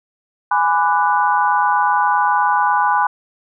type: chord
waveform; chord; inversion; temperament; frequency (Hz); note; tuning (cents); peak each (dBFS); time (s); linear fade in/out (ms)
sine; G# half-diminished seventh; none; equal with one note detuned; 830.6 / 998.1 / 1174.7 / 1480; G#5 / B5 / D6 / F#6; 0 / +18 / 0 / 0; -17 / -16 / -22 / -21; 0.51-3.07; 5
effects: none